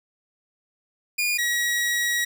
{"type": "tone pair in turn", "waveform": "sawtooth", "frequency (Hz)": [2431, 1911], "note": ["D#7", "A#6"], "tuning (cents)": [-41, 43], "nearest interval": "major third", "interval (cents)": 416, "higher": "first", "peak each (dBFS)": -18, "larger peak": "neither", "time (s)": [[1.18, 1.38], [1.38, 2.25]], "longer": "second", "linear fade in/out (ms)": 10, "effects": []}